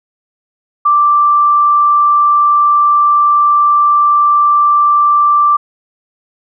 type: tone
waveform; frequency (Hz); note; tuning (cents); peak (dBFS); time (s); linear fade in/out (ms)
sine; 1174.7; D6; 0; -6; 0.85-5.57; 10
effects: none